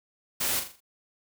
white noise with echo, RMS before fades -28 dBFS, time 0.4-0.6 s, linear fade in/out 10 ms, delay 41 ms, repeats 5, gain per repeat -7 dB, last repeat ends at 0.805 s, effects none

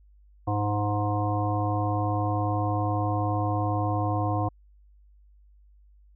harmonic tone with a mistuned harmonic, 103.7 Hz, G#2, 2 cents flat, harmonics 1 / 3 / 5 / 7 / 9 / 10, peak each -26 / -31 / -35 / -30 / -37 / -34 dBFS, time 0.47-4.49 s, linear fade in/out 10 ms, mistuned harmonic 10, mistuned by +31 cents, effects added 50 Hz sine -53 dBFS peak until 6.15 s

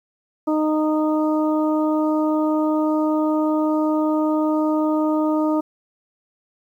harmonic tone, 308.4 Hz, D#4, 15 cents flat, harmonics 1 / 2 / 3 / 4, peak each -18 / -24 / -28 / -30 dBFS, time 0.47-5.61 s, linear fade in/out 10 ms, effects 9-bit

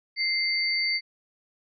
sine tone pair together, 2093 / 4583 Hz, C7 / D8, 0 / -43 cents, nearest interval octave + major second, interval 1357 cents, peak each -26 dBFS, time 0.16-1.01 s, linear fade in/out 50 ms, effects none

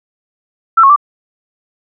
sine tone with pitch steps, 1335 / 1095 / 1169 Hz, E6 / C#6 / D6, +22 / -22 / -8 cents, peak -3 dBFS, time 0.77-0.962 s, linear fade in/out 10 ms, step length 64 ms, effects none

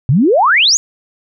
sine exponential sweep, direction up, 116.54 to 7040 Hz, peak -7 dBFS, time 0.09-0.77 s, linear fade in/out 0 ms, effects none

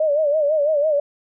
sine tone with vibrato, 600 Hz, D5, 37 cents sharp, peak -15 dBFS, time 0-1 s, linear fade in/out 5 ms, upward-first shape sine, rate 6 Hz, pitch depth 100 cents each way, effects none

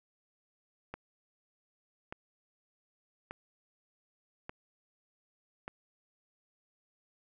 click train, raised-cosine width 0.5 ms, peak -25 dBFS, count 5, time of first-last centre 0.94-5.679 s, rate 0.844 Hz, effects none

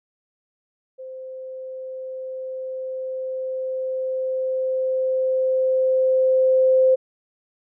sine tone with level ramp, 520 Hz, C5, 11 cents flat, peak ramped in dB -33 to -12 dBFS, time 0.98-6.96 s, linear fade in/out 20 ms, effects none

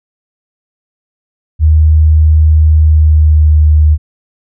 sine tone with pitch glide, 77.78 to 76.4 Hz, D#2 to D#2, 0 to -31 cents, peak -3 dBFS, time 1.59-3.98 s, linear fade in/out 50 ms, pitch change -31 cents, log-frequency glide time 2.75-3.6 s, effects none

